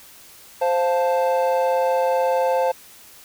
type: chord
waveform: triangle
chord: F major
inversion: second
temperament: equal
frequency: 523.3 / 698.5 / 880 Hz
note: C5 / F5 / A5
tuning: 0 / 0 / 0 cents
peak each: -17 / -23 / -21 dBFS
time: 0.61-2.72 s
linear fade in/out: 10 ms
effects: white hiss -46 dBFS RMS until 3.24 s